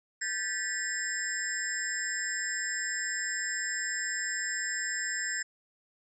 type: tone cluster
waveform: sine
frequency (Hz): 1574 / 1750 / 1945 / 5240 / 7460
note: G6 / A6 / B6 / E8 / A#8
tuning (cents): +7 / -10 / -27 / -11 / 0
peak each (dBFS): -39 / -36 / -37 / -40 / -35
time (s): 0.21-5.43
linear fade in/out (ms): 10
effects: none